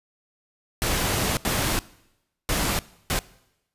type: noise bursts at uneven times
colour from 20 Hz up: pink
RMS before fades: -24 dBFS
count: 4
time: 0.82-1.37 / 1.45-1.79 / 2.49-2.79 / 3.1-3.19 s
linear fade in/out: 0 ms
effects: noise-tail reverb RT60 0.9 s tail -21 dB re dry + resampled to 32000 Hz